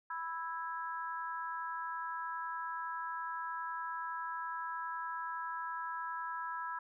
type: harmonic tone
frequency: 329.6 Hz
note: E4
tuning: in tune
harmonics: 3 / 4 / 5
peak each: -40 / -42 / -44 dBFS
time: 0.1-6.79 s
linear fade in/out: 5 ms
effects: none